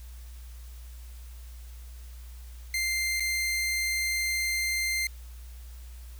sawtooth tone with dropouts, 2093 Hz, C7, in tune, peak -23 dBFS, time 2.74-5.07 s, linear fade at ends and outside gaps 2 ms, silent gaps 3.198-3.204 s, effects added 60 Hz sine -41 dBFS peak until 6.19 s + white hiss -56 dBFS RMS until 6.19 s

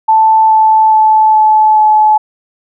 sine tone with pitch steps, 880 / 874.4 / 868.9 / 863.4 / 857.9 Hz, A5 / A5 / A5 / A5 / A5, 0 / -11 / -22 / -33 / -44 cents, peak -4 dBFS, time 0.08-2.18 s, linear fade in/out 10 ms, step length 420 ms, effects none

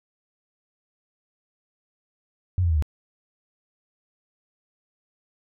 sine tone with pitch steps, 91.4 / 85.28 / 79.57 / 74.24 Hz, F#2 / F2 / D#2 / D2, -21 / -41 / +39 / +19 cents, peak -18 dBFS, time 2.58-2.824 s, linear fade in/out 0 ms, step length 61 ms, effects none

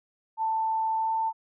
sine tone with pitch glide, 887 to 892.1 Hz, A5 to A5, +14 to +24 cents, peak -24 dBFS, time 0.37-1.33 s, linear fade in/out 50 ms, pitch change +10 cents, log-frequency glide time 0.97-1.12 s, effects none

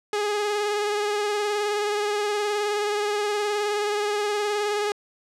sawtooth tone with vibrato, 415.3 Hz, G#4, in tune, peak -19 dBFS, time 0.13-4.92 s, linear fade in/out 2 ms, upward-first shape triangle, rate 19 Hz, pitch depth 36 cents each way, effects low-pass 8000 Hz 12 dB/octave

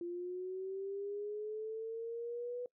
sine linear sweep, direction up, 344 to 493.9 Hz, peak -38 dBFS, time 0.01-2.66 s, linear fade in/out 2 ms, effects noise-tail reverb RT60 0.1 s tail -23 dB re dry

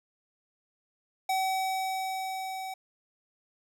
square tone with level ramp, 760 Hz, F#5, 46 cents sharp, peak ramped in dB -26 to -36 dBFS, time 1.29-2.74 s, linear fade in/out 5 ms, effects none

